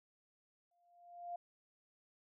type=tone with exponential growth; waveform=sine; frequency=698.5 Hz; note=F5; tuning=in tune; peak=-39 dBFS; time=0.71-1.36 s; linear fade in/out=5 ms; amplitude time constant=140 ms; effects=none